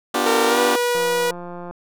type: chord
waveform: 15% pulse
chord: G dominant seventh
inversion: first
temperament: just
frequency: 245 / 294 / 352.8 / 392 Hz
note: B3 / D4 / F4 / G4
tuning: -14 / +2 / +18 / 0 cents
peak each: -18 dBFS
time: 0.14-0.76 s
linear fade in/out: 5 ms
type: tone with pitch glide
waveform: sawtooth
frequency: 457.8 to 485 Hz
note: A#4 to B4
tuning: -31 to -31 cents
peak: -14 dBFS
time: 0.26-1.31 s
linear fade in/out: 5 ms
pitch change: +100 cents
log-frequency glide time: 0.46-0.59 s
type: click train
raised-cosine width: 1 ms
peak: -21 dBFS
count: 134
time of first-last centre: 0.95-1.71 s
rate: 175 Hz
effects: none